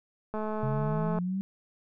click train, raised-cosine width 1 ms, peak -21 dBFS, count 183, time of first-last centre 0.34-1.187 s, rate 215 Hz
sine exponential sweep, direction up, 131.9 to 196.3 Hz, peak -28 dBFS, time 0.63-1.41 s, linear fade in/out 0 ms
effects none

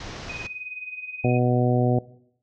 pink low-pass noise, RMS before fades -37 dBFS, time 0-0.47 s, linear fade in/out 5 ms, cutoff 6300 Hz, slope 48 dB/octave
sine tone with tremolo, 2502 Hz, D#7, 9 cents sharp, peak -30 dBFS, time 0.29-1.39 s, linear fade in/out 5 ms, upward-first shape sine, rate 19 Hz, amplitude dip 70%
harmonic tone, 123.47 Hz, B2, in tune, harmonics 1 / 2 / 3 / 4 / 5 / 6, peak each -21 / -24 / -26 / -27 / -28 / -29 dBFS, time 1.24-1.99 s, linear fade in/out 5 ms
effects noise-tail reverb RT60 0.7 s tail -20 dB re dry

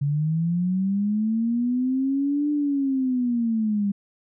sine linear two-way sweep, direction up then down, 139.8 to 296.9 to 197.8 Hz, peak -20 dBFS, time 0.01-3.92 s, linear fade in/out 10 ms, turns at 2.51 s, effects none

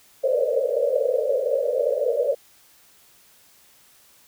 white band-pass noise, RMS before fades -22 dBFS, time 0.23-2.35 s, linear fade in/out 10 ms, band 460 to 590 Hz, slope 96 dB/octave, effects white hiss -55 dBFS RMS until 4.27 s

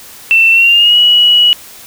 sine tone with pitch glide, 2682 to 2925 Hz, E7 to F#7, +29 to -21 cents, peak -4 dBFS, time 0.31-1.53 s, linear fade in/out 0 ms, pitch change +150 cents, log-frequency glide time 0.51-0.98 s, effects white hiss -34 dBFS RMS until 1.86 s

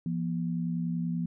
sine tone pair together, 170.2 / 240.7 Hz, F3 / B3, -44 / -44 cents, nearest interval tritone, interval 600 cents, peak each -29 / -34 dBFS, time 0.06-1.26 s, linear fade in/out 2 ms, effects none

